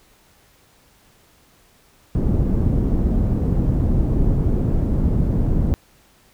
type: low-pass noise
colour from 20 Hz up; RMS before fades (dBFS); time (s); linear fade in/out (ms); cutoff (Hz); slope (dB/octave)
pink; -18; 2.15-5.74; 0; 260; 12
effects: pink hiss -55 dBFS RMS until 6.33 s